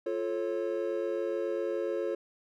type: chord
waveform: triangle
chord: F augmented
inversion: none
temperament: just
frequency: 349.2 / 436.5 / 545.7 Hz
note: F4 / A4 / C#5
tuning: 0 / -14 / -27 cents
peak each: -32 dBFS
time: 0.06-2.15 s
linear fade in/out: 5 ms
effects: none